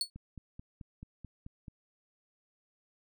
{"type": "tone with exponential decay", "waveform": "35% pulse", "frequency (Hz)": 4410, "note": "C#8", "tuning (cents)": -10, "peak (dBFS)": -24, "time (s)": [0.01, 0.1], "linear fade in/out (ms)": 1, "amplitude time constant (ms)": 18}
{"type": "click train", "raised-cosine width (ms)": 5, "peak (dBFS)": -33, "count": 8, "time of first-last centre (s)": [0.16, 1.682], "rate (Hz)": 4.6}
{"effects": []}